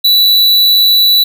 square tone, 3951 Hz, B7, in tune, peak -6 dBFS, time 0.04-1.24 s, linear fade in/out 10 ms, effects none

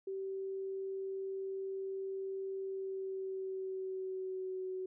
sine tone with pitch glide, 385.9 to 373.4 Hz, G4 to F#4, -27 to +16 cents, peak -37 dBFS, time 0.07-4.86 s, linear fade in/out 5 ms, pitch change -57 cents, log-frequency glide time 2.61-4.67 s, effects none

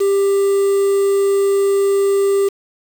triangle tone with quantisation, 395.8 Hz, G4, 17 cents sharp, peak -10 dBFS, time 0-2.49 s, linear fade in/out 10 ms, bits 5, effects none

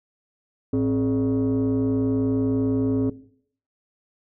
sine tone with frequency modulation, 265.5 Hz, C4, 25 cents sharp, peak -17 dBFS, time 0.73-3.1 s, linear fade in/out 5 ms, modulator 158 Hz, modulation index 0.92, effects noise-tail reverb RT60 0.6 s tail -18 dB re dry + tanh soft clip ceiling -17 dBFS

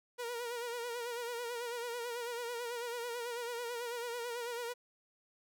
sawtooth tone with vibrato, 476.6 Hz, A#4, 38 cents sharp, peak -34 dBFS, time 0.18-4.74 s, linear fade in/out 20 ms, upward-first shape sine, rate 9.1 Hz, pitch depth 56 cents each way, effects none

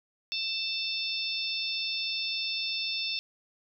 harmonic tone with a mistuned harmonic, 884 Hz, A5, 8 cents sharp, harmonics 3 / 4 / 5 / 6, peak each -35 / -34 / -37 / -35 dBFS, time 0.32-3.19 s, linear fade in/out 0 ms, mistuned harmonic 4, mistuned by +27 cents, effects none

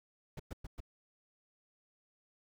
brown noise bursts, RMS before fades -42 dBFS, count 4, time 0.37-0.804 s, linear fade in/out 5 ms, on 26 ms, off 110 ms, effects none

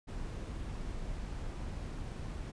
brown noise, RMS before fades -40 dBFS, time 0.07-2.52 s, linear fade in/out 20 ms, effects resampled to 22050 Hz

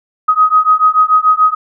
sine beating tone pair, 1255 / 1261.9 Hz, D#6 / D#6, +15 / +24 cents, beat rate 6.9 Hz, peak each -10 dBFS, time 0.28-1.55 s, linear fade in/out 10 ms, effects none

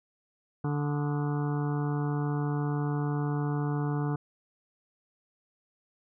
harmonic tone with a mistuned harmonic, 146.1 Hz, D3, 9 cents flat, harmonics 1 / 2 / 3 / 5 / 6 / 7 / 8 / 9 / 10, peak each -28 / -34 / -38 / -42 / -44 / -45 / -46 / -47 / -48 dBFS, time 0.64-4.16 s, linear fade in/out 5 ms, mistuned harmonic 9, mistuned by -69 cents, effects none

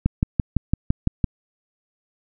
click train, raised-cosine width 5 ms, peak -5 dBFS, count 8, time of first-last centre 0.06-1.242 s, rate 5.92 Hz, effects none

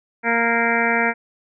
harmonic tone, 232.4 Hz, A#3, 5 cents flat, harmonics 1 / 2 / 3 / 4 / 6 / 7 / 8 / 9 / 10, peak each -25 / -25 / -25 / -25 / -25 / -25 / -25 / -25 / -25 dBFS, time 0.23-1.14 s, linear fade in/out 50 ms, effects none

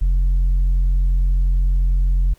sine tone with tanh clipping, 44.3 Hz, F1, 25 cents sharp, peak -14 dBFS, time 0.01-2.34 s, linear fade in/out 10 ms, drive 3 dB, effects pink hiss -56 dBFS RMS until 2.38 s

